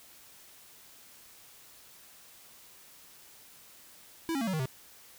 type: tone with pitch steps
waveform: square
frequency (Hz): 328.9 / 273.4 / 227.3 / 188.9 / 157.02 / 130.52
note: E4 / C#4 / A#3 / F#3 / D#3 / C3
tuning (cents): -4 / -24 / -43 / +36 / +16 / -4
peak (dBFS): -30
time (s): 4.29-4.656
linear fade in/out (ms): 0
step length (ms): 61
effects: white hiss -55 dBFS RMS until 5.18 s